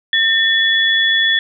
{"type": "tone pair together", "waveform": "sine", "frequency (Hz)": [1807, 3411], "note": ["A6", "G#7"], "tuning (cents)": [46, 46], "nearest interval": "major seventh", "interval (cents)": 1100, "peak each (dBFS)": -14, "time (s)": [0.13, 1.39], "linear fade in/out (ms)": 2, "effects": []}